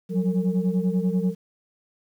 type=tone cluster; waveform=sine; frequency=179.8 / 190 / 454.1 Hz; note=F#3 / F#3 / A#4; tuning=-49 / +46 / -45 cents; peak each=-22 / -23 / -29 dBFS; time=0.09-1.35 s; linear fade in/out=50 ms; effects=tanh soft clip ceiling -14 dBFS + 9-bit